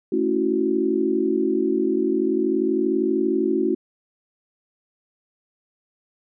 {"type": "chord", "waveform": "sine", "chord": "F# minor seventh", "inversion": "first", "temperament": "equal", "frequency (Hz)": [220, 277.2, 329.6, 370], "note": ["A3", "C#4", "E4", "F#4"], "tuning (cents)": [0, 0, 0, 0], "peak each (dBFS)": [-27, -25, -23, -22], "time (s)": [0.12, 3.75], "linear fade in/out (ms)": 5, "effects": []}